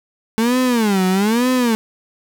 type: tone with vibrato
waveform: 35% pulse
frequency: 217.6 Hz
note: A3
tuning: 19 cents flat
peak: -12 dBFS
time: 0.38-1.75 s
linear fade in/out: 0 ms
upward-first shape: sine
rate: 1.1 Hz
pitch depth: 280 cents each way
effects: none